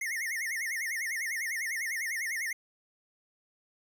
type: tone with vibrato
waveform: square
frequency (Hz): 1975.5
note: B6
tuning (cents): 0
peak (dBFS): -32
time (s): 0.01-2.53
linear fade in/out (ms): 5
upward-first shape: sine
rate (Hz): 10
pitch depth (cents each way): 180
effects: none